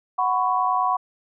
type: chord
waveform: sine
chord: F# suspended fourth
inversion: none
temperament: equal with one note detuned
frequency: 740 / 999.2 / 1108.7 Hz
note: F#5 / B5 / C#6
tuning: 0 / +20 / 0 cents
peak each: -23 dBFS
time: 0.18-0.97 s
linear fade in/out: 10 ms
effects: none